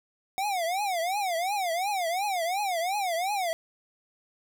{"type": "tone with vibrato", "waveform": "square", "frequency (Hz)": 740, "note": "F#5", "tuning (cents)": 0, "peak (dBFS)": -27, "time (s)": [0.38, 3.53], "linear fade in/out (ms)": 0, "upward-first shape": "triangle", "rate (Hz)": 2.8, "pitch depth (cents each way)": 240, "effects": []}